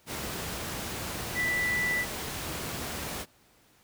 sine tone in noise, 1975.5 Hz, B6, in tune, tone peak -26 dBFS, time 1.34-2.06 s, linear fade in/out 50 ms, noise pink, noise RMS -35 dBFS, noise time 0.06-3.26 s, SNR +6 dB, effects pink hiss -62 dBFS RMS until 3.83 s + high-pass 60 Hz 12 dB/octave

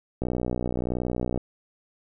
click train, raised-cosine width 2 ms, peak -14 dBFS, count 72, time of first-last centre 0.22-1.376 s, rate 61.4 Hz, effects none

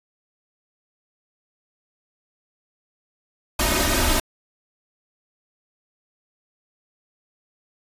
pink noise with comb filter, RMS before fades -20 dBFS, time 3.59-4.2 s, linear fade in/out 5 ms, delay 3.2 ms, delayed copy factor +0.95, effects resampled to 32000 Hz

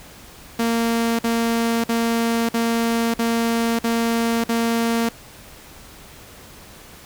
sawtooth tone bursts, 230.8 Hz, A#3, 17 cents flat, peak -14 dBFS, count 7, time 0.59-5.09 s, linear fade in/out 5 ms, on 600 ms, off 50 ms, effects pink hiss -43 dBFS RMS until 7.05 s

